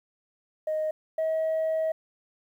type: tone pair in turn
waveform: sine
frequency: 622 / 638.7 Hz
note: D#5 / D#5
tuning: -1 / +45 cents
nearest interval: unison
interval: 46 cents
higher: second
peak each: -24 / -22 dBFS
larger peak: second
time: 0.67-0.91 / 1.18-1.92 s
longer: second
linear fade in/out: 5 ms
effects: tanh soft clip ceiling -22 dBFS + 10-bit